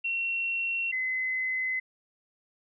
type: tone pair in turn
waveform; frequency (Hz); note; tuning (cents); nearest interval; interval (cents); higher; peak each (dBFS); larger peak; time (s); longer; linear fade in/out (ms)
sine; 2726 / 2038; F7 / C7; -43 / -46; perfect fourth; 503; first; -27; neither; 0.04-0.92 / 0.92-1.8; neither; 10
effects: none